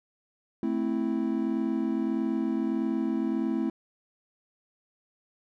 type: chord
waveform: triangle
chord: A minor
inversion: none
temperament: equal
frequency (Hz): 220 / 261.6 / 329.6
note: A3 / C4 / E4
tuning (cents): 0 / 0 / 0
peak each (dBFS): -28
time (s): 0.63-3.7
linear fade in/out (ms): 2
effects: none